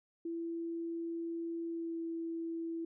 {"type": "tone with pitch glide", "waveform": "sine", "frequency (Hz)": [334.3, 331], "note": ["E4", "E4"], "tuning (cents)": [24, 7], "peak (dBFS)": -36, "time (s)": [0.25, 2.85], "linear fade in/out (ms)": 5, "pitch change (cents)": -17, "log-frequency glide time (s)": [1.67, 1.99], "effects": []}